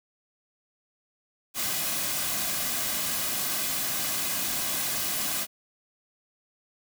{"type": "noise with comb filter", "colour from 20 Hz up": "white", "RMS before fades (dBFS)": -29, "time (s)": [1.54, 5.47], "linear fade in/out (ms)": 50, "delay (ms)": 2.2, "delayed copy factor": -0.5, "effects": []}